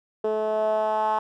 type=tone with band-pass filter sweep; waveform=10% pulse; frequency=216 Hz; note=A3; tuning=32 cents flat; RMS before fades=-24 dBFS; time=0.24-1.19 s; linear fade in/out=5 ms; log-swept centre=470 to 930 Hz; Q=4; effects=none